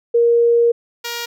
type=tone pair in turn; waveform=sine / 5% pulse; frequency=470 / 472.3 Hz; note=A#4 / A#4; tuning=+14 / +23 cents; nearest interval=unison; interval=9 cents; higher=second; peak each=-10 / -12 dBFS; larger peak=first; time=0.14-0.72 / 1.04-1.26 s; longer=first; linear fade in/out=10 ms; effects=none